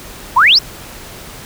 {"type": "exponential sweep", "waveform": "sine", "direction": "up", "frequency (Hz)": [880, 5700], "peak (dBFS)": -5, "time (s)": [0.36, 0.59], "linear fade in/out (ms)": 10, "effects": ["pink hiss -33 dBFS RMS until 1.45 s"]}